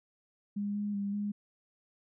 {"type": "tone with pitch steps", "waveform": "sine", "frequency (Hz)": [203.8, 206.2, 200.7, 205.6], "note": ["G#3", "G#3", "G3", "G#3"], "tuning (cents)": [-32, -12, 41, -17], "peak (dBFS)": -31, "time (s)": [0.56, 1.32], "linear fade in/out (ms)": 10, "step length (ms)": 190, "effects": []}